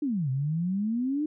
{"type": "exponential two-way sweep", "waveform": "sine", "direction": "down then up", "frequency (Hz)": [311.1, 127.6, 311.1], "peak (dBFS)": -25, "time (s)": [0.02, 1.26], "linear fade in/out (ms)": 5, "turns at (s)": 0.3, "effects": []}